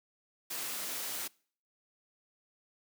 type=noise; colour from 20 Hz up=white; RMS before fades=-38 dBFS; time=0.5-1.28 s; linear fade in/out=10 ms; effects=noise-tail reverb RT60 0.5 s tail -25 dB re dry + high-pass 200 Hz 12 dB/octave